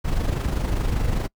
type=noise with amplitude modulation; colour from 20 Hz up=brown; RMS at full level=-20 dBFS; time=0.04-1.28 s; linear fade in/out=20 ms; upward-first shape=sine; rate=25 Hz; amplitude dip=55%; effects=noise-tail reverb RT60 0.1 s tail -26 dB re dry